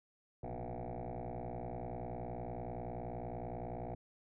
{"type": "tone with frequency modulation", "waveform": "sine", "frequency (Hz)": 304.8, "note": "D#4", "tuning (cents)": -36, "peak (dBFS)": -38, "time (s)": [0.43, 3.95], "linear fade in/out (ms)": 5, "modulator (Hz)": 59.9, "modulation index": 8, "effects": ["tanh soft clip ceiling -38 dBFS"]}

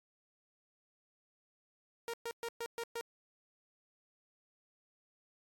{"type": "tone bursts", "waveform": "sawtooth", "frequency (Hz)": 466.2, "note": "A#4", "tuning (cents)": 0, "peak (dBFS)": -34, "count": 6, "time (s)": [2.08, 3.01], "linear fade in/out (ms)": 0, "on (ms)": 55, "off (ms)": 120, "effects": ["AAC 64 kbps"]}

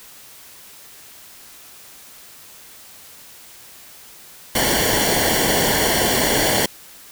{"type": "noise with comb filter", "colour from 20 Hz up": "pink", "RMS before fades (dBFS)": -18, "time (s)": [4.55, 6.66], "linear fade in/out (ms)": 5, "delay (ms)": 0.79, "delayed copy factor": -0.75, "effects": ["white hiss -43 dBFS RMS until 7.11 s"]}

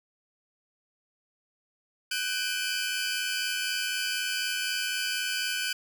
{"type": "tone cluster", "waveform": "20% pulse", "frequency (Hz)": [1501, 1585, 2379, 2571], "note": ["F#6", "G6", "D7", "E7"], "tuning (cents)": [24, 19, 22, -44], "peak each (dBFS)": [-26, -32, -30, -33], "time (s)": [2.11, 5.73], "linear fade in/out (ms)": 5, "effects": []}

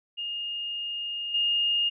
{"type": "tone with level steps", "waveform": "sine", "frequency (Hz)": 2837, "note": "F7", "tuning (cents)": 27, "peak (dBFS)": [-30, -22], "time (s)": [0.17, 1.9], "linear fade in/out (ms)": 20, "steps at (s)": 1.34, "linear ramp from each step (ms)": 5, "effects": []}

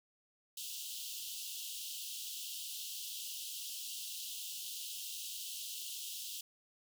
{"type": "high-pass noise", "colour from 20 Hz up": "pink", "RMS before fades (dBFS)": -44, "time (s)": [0.57, 6.41], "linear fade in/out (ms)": 5, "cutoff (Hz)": 2800, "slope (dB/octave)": 96, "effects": []}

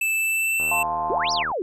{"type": "tone with pitch glide", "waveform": "square", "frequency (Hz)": [2637, 2674], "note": ["E7", "E7"], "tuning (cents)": [0, 24], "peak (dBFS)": -21, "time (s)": [0.01, 0.83], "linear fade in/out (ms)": 5, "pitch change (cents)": 24, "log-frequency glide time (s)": [0.14, 0.62]}
{"type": "click train", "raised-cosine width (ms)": 1, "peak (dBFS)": -23, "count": 73, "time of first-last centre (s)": [0.6, 1.516], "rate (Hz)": 78.6}
{"type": "chord", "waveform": "sine", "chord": "F major", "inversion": "none", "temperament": "equal", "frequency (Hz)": [698.5, 880, 1046.5], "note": ["F5", "A5", "C6"], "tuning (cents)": [0, 0, 0], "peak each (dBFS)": -27, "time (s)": [0.71, 1.43], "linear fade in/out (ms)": 5}
{"type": "exponential two-way sweep", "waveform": "sine", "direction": "up then down", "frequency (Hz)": [329.6, 5920, 329.6], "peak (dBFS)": -23, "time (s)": [1.1, 1.62], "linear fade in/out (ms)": 0, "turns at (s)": 1.32}
{"effects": []}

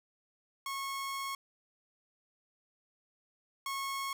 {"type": "tone pair in turn", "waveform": "sawtooth", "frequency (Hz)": [1094, 1094], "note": ["C#6", "C#6"], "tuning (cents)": [-23, -23], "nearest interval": "unison", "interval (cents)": 0, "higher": "neither", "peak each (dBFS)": [-32, -31], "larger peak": "second", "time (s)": [[0.66, 1.35], [3.66, 4.13]], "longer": "first", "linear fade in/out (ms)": 2, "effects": []}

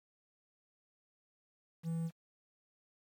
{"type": "tone with quantisation", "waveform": "triangle", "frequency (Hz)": 164.81, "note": "E3", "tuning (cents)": 0, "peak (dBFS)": -32, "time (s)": [1.83, 2.11], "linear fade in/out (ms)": 50, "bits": 10, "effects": ["AAC 64 kbps"]}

